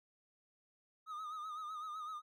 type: tone with vibrato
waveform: triangle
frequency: 1244.5 Hz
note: D#6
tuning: in tune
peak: -40 dBFS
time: 1.06-2.22 s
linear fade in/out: 50 ms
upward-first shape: sine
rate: 7.9 Hz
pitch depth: 64 cents each way
effects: none